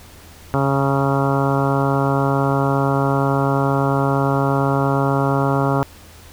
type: harmonic tone with a mistuned harmonic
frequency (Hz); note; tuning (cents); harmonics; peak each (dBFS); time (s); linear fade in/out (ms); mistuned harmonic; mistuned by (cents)
137.8; C#3; -10; 1 / 2 / 3 / 4 / 5 / 6 / 7 / 8 / 9 / 10; -19 / -22 / -24 / -25 / -26 / -27 / -27 / -28 / -29 / -29; 0.54-5.83; 0; 7; -21
effects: added 82 Hz sine -44 dBFS peak until 6.32 s + pink hiss -44 dBFS RMS until 6.32 s